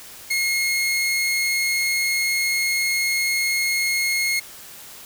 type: tone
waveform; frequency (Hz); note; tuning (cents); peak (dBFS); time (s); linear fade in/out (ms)
sawtooth; 2156; C#7; -49; -16; 0.3-4.4; 10
effects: white hiss -41 dBFS RMS until 5.05 s